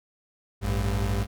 35% pulse tone pair together, 55.73 / 99.3 Hz, A1 / G2, +23 / +23 cents, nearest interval minor seventh, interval 1000 cents, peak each -25 dBFS, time 0.61-1.27 s, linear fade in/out 50 ms, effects none

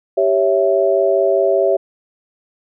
sine chord, C# diminished, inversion second, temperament equal, 392 / 554.4 / 659.3 Hz, G4 / C#5 / E5, 0 / 0 / 0 cents, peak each -16 dBFS, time 0.17-1.77 s, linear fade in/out 10 ms, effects none

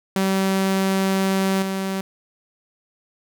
sawtooth tone with level steps, 192.2 Hz, G3, 34 cents flat, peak -14 / -19 dBFS, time 0.16-2.01 s, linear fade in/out 2 ms, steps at 1.62 s, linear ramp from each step 5 ms, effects none

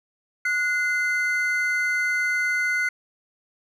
triangle tone pair together, 1463.5 / 2068 Hz, F#6 / C7, -19 / -21 cents, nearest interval tritone, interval 598 cents, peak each -22 / -22 dBFS, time 0.45-2.89 s, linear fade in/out 5 ms, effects none

